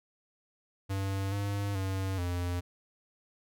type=tone with pitch steps; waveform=square; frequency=97.4 / 100.8 / 95.7 / 88.3 Hz; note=G2 / G2 / G2 / F2; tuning=-11 / +49 / -41 / +20 cents; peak=-31 dBFS; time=0.89-2.61 s; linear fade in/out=20 ms; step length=430 ms; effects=none